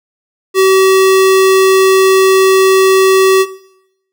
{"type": "tone", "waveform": "square", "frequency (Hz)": 381.4, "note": "G4", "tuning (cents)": -47, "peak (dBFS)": -6, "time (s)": [0.54, 3.46], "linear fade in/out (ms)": 50, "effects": ["noise-tail reverb RT60 0.8 s tail -17 dB re dry"]}